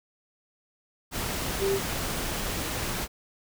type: tone in noise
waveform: sine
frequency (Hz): 392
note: G4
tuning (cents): 0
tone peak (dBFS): -23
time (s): 1.59-1.8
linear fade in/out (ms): 50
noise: pink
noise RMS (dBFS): -31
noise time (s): 1.11-3.08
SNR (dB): +5
effects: none